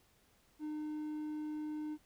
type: tone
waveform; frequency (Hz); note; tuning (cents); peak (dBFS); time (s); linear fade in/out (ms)
triangle; 304.2; D#4; -39; -36; 0.59-1.98; 50
effects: pink hiss -70 dBFS RMS until 2.05 s